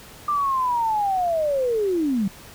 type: linear sweep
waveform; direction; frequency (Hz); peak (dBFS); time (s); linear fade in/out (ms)
sine; down; 1196 to 183.9; -19; 0.28-2.28; 5
effects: pink hiss -44 dBFS RMS until 2.54 s